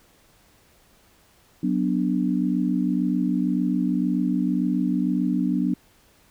sine chord, B minor, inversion second, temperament equal, 185 / 246.9 / 293.7 Hz, F#3 / B3 / D4, 0 / 0 / 0 cents, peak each -24 / -24 / -25 dBFS, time 1.63-5.74 s, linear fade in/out 5 ms, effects pink hiss -58 dBFS RMS until 6.3 s

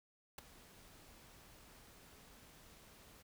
pink noise with ADSR envelope, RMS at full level -44 dBFS, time 0.38-3.23 s, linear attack 4 ms, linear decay 10 ms, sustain -17 dB, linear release 19 ms, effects none

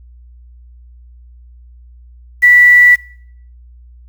sine tone with quantisation, 1959 Hz, B6, 15 cents flat, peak -3 dBFS, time 2.42-2.96 s, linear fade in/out 20 ms, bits 5, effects noise-tail reverb RT60 0.6 s tail -21 dB re dry + added 60 Hz sine -37 dBFS peak until 4.08 s

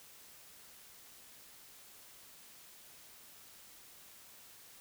silence, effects white hiss -57 dBFS RMS until 4.8 s

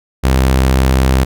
sawtooth tone, 65.41 Hz, C2, in tune, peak -5 dBFS, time 0.23-1.25 s, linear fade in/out 20 ms, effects none

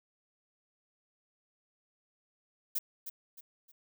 violet noise with echo, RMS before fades -32 dBFS, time 2.75-2.79 s, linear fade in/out 10 ms, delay 310 ms, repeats 3, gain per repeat -9 dB, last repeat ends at 3.72 s, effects none

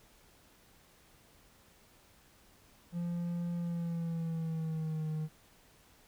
triangle tone with pitch glide, 172.6 to 155.56 Hz, F3 to D#3, -20 to 0 cents, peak -31 dBFS, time 2.92-5.29 s, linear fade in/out 50 ms, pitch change -180 cents, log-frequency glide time 3.56-5.09 s, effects pink hiss -63 dBFS RMS until 6.07 s

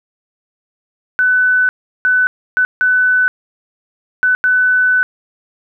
sine tone bursts at uneven times, 1500 Hz, F#6, 23 cents sharp, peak -9 dBFS, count 6, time 1.19-1.69 / 2.05-2.27 / 2.57-2.65 / 2.81-3.28 / 4.23-4.35 / 4.44-5.03 s, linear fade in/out 0 ms, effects none

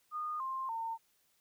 sine tone with pitch steps, 1226 / 1055 / 907.9 Hz, D#6 / C6 / A#5, -26 / +14 / -46 cents, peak -35 dBFS, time 0.11-0.98 s, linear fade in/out 50 ms, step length 290 ms, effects white hiss -73 dBFS RMS until 1.4 s

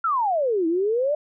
sine exponential two-way sweep, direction down then up, 1399 to 317.8 to 614 Hz, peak -19 dBFS, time 0.04-1.15 s, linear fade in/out 5 ms, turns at 0.67 s, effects none

